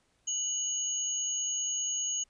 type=tone pair together; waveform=sine; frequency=2960 / 6645 Hz; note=F#7 / G#8; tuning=0 / 0 cents; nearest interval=octave + major second; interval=1400 cents; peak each=-38 / -30 dBFS; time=0.27-2.24 s; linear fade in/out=10 ms; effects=pink hiss -71 dBFS RMS until 2.29 s + resampled to 22050 Hz